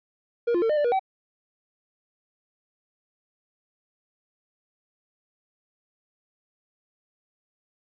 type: tone with pitch steps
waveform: triangle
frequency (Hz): 472.9 / 348.6 / 451.4 / 605 / 588 / 479.4 / 765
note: A#4 / F4 / A4 / D#5 / D5 / A#4 / G5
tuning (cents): +25 / -3 / +44 / -49 / +2 / +48 / -42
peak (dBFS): -18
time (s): 0.47-0.995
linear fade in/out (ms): 10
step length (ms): 75
effects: resampled to 11025 Hz